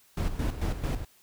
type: noise with tremolo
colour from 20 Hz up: brown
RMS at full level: -27 dBFS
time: 0.17-1.05 s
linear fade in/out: 5 ms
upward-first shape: square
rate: 4.5 Hz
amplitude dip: 65%
effects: white hiss -61 dBFS RMS until 1.22 s